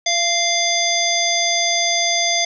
harmonic tone with a mistuned harmonic, 695 Hz, F5, 9 cents flat, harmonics 1 / 3 / 5 / 7 / 9, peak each -22 / -22 / -22 / -22 / -22 dBFS, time 0.06-2.45 s, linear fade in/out 5 ms, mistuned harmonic 1, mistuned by -24 cents, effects none

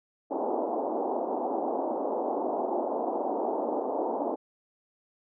white band-pass noise, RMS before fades -30 dBFS, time 0.3-4.36 s, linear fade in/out 20 ms, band 250 to 870 Hz, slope 48 dB/octave, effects none

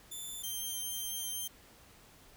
10% pulse tone pair in turn, 3528 / 3151 Hz, A7 / G7, +4 / +8 cents, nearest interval major second, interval 196 cents, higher first, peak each -33 / -28 dBFS, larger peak second, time 0.11-0.43 / 0.43-1.48 s, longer second, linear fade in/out 10 ms, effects pink hiss -59 dBFS RMS until 2.36 s

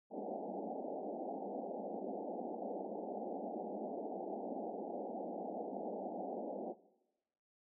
white band-pass noise, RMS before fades -43 dBFS, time 0.1-6.75 s, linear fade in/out 50 ms, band 190 to 810 Hz, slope 96 dB/octave, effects noise-tail reverb RT60 1.0 s tail -19 dB re dry

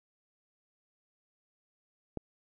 click, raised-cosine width 2 ms, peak -22 dBFS, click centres 2.173 s, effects none

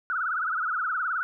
sine tone with vibrato, 1379 Hz, F6, 22 cents flat, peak -25 dBFS, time 0.1-1.23 s, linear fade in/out 0 ms, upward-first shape triangle, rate 19 Hz, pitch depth 200 cents each way, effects none

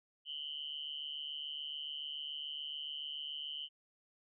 sine tone with amplitude modulation, 3029 Hz, F#7, 40 cents sharp, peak -36 dBFS, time 0.25-3.69 s, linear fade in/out 50 ms, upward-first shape sine, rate 147 Hz, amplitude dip 95%, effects none

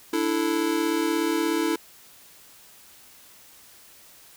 square chord, D suspended second, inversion none, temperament just, 293.7 / 330.4 / 440.5 Hz, D4 / E4 / A4, 0 / +4 / +2 cents, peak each -29 / -25 / -30 dBFS, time 0.13-1.76 s, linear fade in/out 5 ms, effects white hiss -51 dBFS RMS until 4.36 s

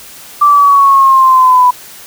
sine exponential sweep, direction down, 1174.7 to 987.8 Hz, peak -3 dBFS, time 0.41-1.71 s, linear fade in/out 10 ms, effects white hiss -33 dBFS RMS until 2.06 s

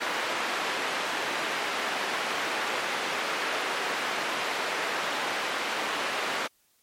white band-pass noise, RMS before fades -30 dBFS, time 0-6.48 s, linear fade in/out 20 ms, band 340 to 2200 Hz, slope 12 dB/octave, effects white hiss -67 dBFS RMS until 6.82 s + MP3 64 kbps

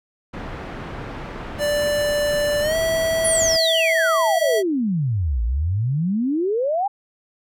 pink low-pass noise, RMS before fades -32 dBFS, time 0.33-3.57 s, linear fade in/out 10 ms, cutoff 1900 Hz, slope 12 dB/octave
square tone with pitch glide, 587.3 to 651.7 Hz, D5 to E5, 0 to -20 cents, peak -19 dBFS, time 1.58-4.63 s, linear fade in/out 50 ms, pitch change +180 cents, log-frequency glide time 2.61-2.76 s
sine exponential two-way sweep, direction down then up, 10700 to 54.3 to 831 Hz, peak -18 dBFS, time 3.24-6.88 s, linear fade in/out 10 ms, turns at 5.43 s
effects none

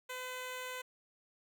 10% pulse tone, 507 Hz, B4, 45 cents sharp, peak -32 dBFS, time 0.09-0.82 s, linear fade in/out 10 ms, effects none

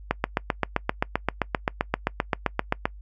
click train, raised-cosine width 0.5 ms, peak -6 dBFS, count 22, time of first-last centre 0.11-2.855 s, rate 7.65 Hz, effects noise-tail reverb RT60 0.1 s tail -24 dB re dry + added 50 Hz sine -40 dBFS peak until 3.01 s

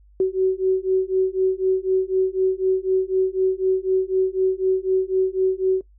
sine beating tone pair, 374.9 / 378.9 Hz, F#4 / F#4, +23 / +41 cents, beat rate 4 Hz, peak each -20 dBFS, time 0.2-5.81 s, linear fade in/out 2 ms, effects noise-tail reverb RT60 0.1 s tail -19 dB re dry + added 50 Hz sine -49 dBFS peak until 5.98 s

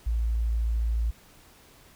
sine tone, 56.7 Hz, A#1, 47 cents flat, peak -23 dBFS, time 0.06-1.11 s, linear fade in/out 10 ms, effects pink hiss -55 dBFS RMS until 1.95 s

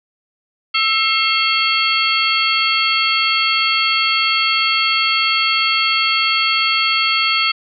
sine tone cluster, 1319 / 2145 / 2708 / 3249 / 4431 Hz, E6 / C7 / E7 / G#7 / C#8, +1 / +42 / +46 / -39 / -2 cents, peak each -20 dBFS, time 0.74-7.52 s, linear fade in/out 10 ms, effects none

